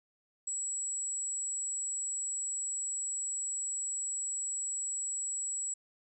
sine tone, 7760 Hz, B8, 31 cents flat, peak -33 dBFS, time 0.47-5.74 s, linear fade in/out 5 ms, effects none

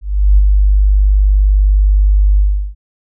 sine tone with ADSR envelope, 49.83 Hz, G1, 29 cents sharp, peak -3 dBFS, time 0.01-2.75 s, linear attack 370 ms, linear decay 23 ms, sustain -3 dB, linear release 360 ms, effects none

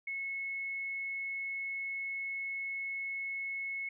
sine tone, 2190 Hz, C#7, 22 cents flat, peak -35 dBFS, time 0.07-3.89 s, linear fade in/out 5 ms, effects none

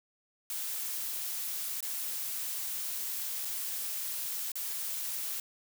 blue noise with dropouts, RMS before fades -36 dBFS, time 0.5-5.4 s, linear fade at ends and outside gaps 1 ms, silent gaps 1.806-1.827 / 3.449-3.453 / 4.518-4.555 s, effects none

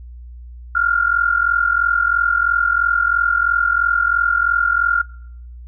sine tone pair together, 1382 / 1425 Hz, F6 / F6, -19 / +34 cents, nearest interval minor second, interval 53 cents, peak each -16 dBFS, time 0.75-5.02 s, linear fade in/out 5 ms, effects noise-tail reverb RT60 0.7 s tail -25 dB re dry + added 60 Hz sine -33 dBFS peak until 5.67 s

